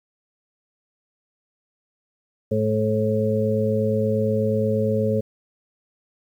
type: harmonic tone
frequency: 108.4 Hz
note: A2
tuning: 25 cents flat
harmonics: 1 / 2 / 4 / 5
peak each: -24 / -24 / -24 / -24 dBFS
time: 2.51-5.21 s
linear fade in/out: 10 ms
effects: 9-bit